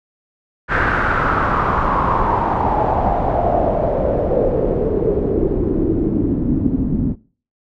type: noise with low-pass filter sweep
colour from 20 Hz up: pink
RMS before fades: -17 dBFS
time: 0.68-7.16 s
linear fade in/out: 50 ms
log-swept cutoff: 1600 to 230 Hz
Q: 4.7
effects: noise-tail reverb RT60 0.4 s tail -21 dB re dry